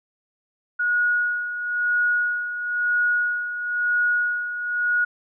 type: tone with tremolo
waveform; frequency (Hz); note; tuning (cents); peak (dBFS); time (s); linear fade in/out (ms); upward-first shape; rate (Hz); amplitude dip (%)
sine; 1451; F#6; -34; -17; 0.79-5.05; 10; sine; 1; 65
effects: none